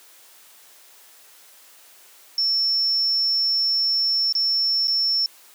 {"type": "tone with dropouts", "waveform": "sine", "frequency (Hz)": 5400, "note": "E8", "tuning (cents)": 41, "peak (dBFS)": -18, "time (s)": [2.38, 5.26], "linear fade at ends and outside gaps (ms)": 1, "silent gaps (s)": [[4.325, 4.351], [4.873, 4.88]], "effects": ["white hiss -50 dBFS RMS until 5.54 s", "high-pass 400 Hz 12 dB/octave"]}